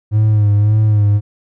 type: tone with vibrato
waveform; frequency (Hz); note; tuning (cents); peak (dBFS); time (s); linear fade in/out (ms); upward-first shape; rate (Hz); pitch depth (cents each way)
triangle; 105.4; G#2; +26; -6; 0.11-1.21; 50; sine; 1.8; 47
effects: tanh soft clip ceiling -2 dBFS